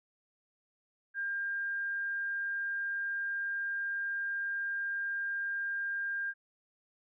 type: tone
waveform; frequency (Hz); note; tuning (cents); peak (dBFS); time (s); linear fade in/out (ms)
sine; 1602; G6; +37; -32; 1.14-6.34; 50
effects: none